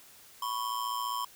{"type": "ring-modulated tone", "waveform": "square", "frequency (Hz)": 1046, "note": "C6", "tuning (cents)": -1, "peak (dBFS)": -29, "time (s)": [0.42, 1.25], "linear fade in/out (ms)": 5, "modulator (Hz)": 57.4, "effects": ["white hiss -55 dBFS RMS until 1.35 s"]}